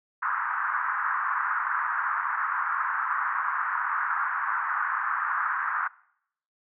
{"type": "band-pass noise", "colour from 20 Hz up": "white", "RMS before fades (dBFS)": -28, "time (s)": [0.22, 5.88], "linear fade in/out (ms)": 10, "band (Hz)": [990, 1600], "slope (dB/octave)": 48, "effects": ["noise-tail reverb RT60 0.7 s tail -22 dB re dry"]}